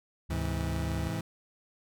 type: tone with pitch glide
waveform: sine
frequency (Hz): 72.9 to 73.32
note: D2 to D2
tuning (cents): -12 to -2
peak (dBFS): -33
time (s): 0.29-1.09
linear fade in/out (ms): 10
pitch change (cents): +10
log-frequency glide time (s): 0.72-0.97
type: chord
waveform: 30% pulse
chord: Ab augmented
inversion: none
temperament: just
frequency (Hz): 103.83 / 129.78 / 162.23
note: Ab2 / C3 / E3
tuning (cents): 0 / -14 / -27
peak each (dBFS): -33 / -37 / -32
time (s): 0.3-1.21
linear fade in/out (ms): 5
effects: none